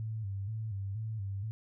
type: tone with vibrato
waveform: sine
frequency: 104 Hz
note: G#2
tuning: 3 cents sharp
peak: -34 dBFS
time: 0-1.51 s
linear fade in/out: 0 ms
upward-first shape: square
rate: 2.1 Hz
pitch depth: 99 cents each way
effects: none